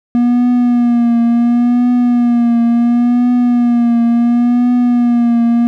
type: tone with vibrato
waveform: triangle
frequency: 239.6 Hz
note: A#3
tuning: 48 cents sharp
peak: -6 dBFS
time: 0.15-5.67 s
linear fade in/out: 0 ms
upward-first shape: triangle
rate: 0.71 Hz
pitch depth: 46 cents each way
effects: none